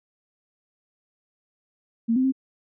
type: tone with pitch steps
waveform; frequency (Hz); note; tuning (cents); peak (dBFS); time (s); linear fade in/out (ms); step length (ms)
sine; 229.2 / 258.8 / 264.9; A#3 / C4 / C4; -29 / -19 / +22; -18; 2.08-2.323; 20; 81
effects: none